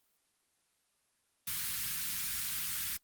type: band-stop noise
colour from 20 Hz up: white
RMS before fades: -36 dBFS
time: 1.47-2.97 s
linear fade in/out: 5 ms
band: 200 to 1300 Hz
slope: 24 dB/octave
effects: white hiss -75 dBFS RMS until 3.03 s + Opus 24 kbps